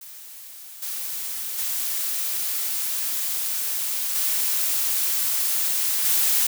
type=noise with level steps; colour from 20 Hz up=blue; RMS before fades=-41 / -30 / -26 / -23 / -20 dBFS; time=0.01-6.47 s; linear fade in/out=5 ms; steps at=0.82 / 1.58 / 4.15 / 6.05 s; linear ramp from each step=5 ms; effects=none